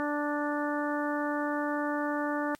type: harmonic tone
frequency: 293.7 Hz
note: D4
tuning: in tune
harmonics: 1 / 2 / 3 / 4 / 5 / 6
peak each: -31 / -34 / -36 / -37 / -38 / -39 dBFS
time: 0-2.55 s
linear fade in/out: 0 ms
effects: white hiss -66 dBFS RMS until 2.59 s + MP3 64 kbps